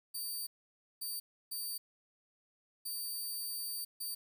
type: tone bursts at uneven times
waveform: 10% pulse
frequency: 4627 Hz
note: D8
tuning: 27 cents flat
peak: -31 dBFS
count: 5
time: 0.14-0.47 / 1.01-1.2 / 1.51-1.78 / 2.85-3.85 / 4-4.15 s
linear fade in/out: 10 ms
effects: 11-bit